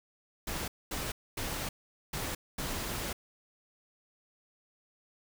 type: noise bursts at uneven times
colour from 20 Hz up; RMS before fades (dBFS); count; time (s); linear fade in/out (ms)
pink; -36; 5; 0.47-0.68 / 0.91-1.12 / 1.37-1.69 / 2.13-2.35 / 2.58-3.13; 5
effects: none